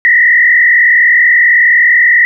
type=tone with frequency modulation; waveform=sine; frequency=1924 Hz; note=B6; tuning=46 cents flat; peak=-4 dBFS; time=0.05-2.25 s; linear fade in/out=0 ms; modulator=41.4 Hz; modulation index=2; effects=none